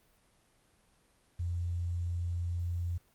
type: tone with quantisation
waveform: sine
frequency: 86.7 Hz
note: F2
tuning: 12 cents flat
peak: -31 dBFS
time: 1.39-2.98 s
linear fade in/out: 10 ms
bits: 10
effects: pink hiss -68 dBFS RMS until 3.14 s + Opus 32 kbps